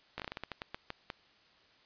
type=slowing click train; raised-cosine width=0.3 ms; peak=-22 dBFS; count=13; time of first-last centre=0.18-1.102 s; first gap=17 ms; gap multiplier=1.25; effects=white hiss -64 dBFS RMS until 1.85 s + resampled to 11025 Hz